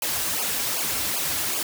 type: noise with flanger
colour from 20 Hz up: white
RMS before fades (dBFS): -26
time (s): 0.02-1.63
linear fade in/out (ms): 2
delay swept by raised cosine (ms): 0.52 to 5.62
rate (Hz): 2.6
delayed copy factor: -1
effects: none